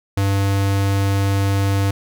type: tone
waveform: square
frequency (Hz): 98.6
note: G2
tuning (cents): +11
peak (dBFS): -16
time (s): 0.17-1.91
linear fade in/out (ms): 5
effects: none